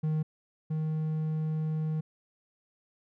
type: tone pair in turn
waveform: triangle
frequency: 155.56 / 156.45 Hz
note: D#3 / D#3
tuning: 0 / +10 cents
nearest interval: unison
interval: 10 cents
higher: second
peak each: -24 / -26 dBFS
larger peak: first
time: 0.03-0.23 / 0.7-2.01 s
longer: second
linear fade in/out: 10 ms
effects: none